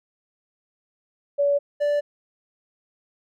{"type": "tone pair in turn", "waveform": ["sine", "triangle"], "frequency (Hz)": [570, 583.7], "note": ["C#5", "D5"], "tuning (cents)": [48, -11], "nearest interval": "unison", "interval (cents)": 41, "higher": "second", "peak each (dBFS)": -17, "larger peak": "neither", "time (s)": [[1.38, 1.59], [1.8, 2.01]], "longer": "neither", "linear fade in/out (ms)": 20, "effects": []}